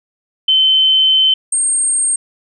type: tone pair in turn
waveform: sine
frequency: 3072 / 8567 Hz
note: G7 / C9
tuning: -36 / +40 cents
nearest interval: octave + tritone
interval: 1776 cents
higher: second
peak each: -8 / -12 dBFS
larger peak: first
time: 0.48-1.34 / 1.52-2.16 s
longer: first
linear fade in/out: 5 ms
effects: none